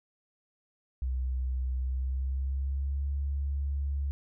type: tone with pitch glide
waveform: sine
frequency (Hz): 63.9 to 70.09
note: C2 to C#2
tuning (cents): -40 to +20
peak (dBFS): -28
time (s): 1.02-4.11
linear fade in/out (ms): 0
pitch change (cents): +160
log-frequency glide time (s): 1.8-3.08
effects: none